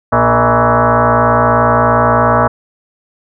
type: tone with frequency modulation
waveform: sine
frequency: 240 Hz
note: B3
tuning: 49 cents flat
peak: -7 dBFS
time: 0.12-2.48 s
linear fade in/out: 10 ms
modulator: 179 Hz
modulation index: 6.6
effects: none